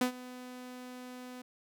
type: tone with ADSR envelope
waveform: sawtooth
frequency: 250.7 Hz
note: B3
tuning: 26 cents sharp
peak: -21 dBFS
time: 0.01-1.42 s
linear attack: 4 ms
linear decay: 100 ms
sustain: -19 dB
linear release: 7 ms
effects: none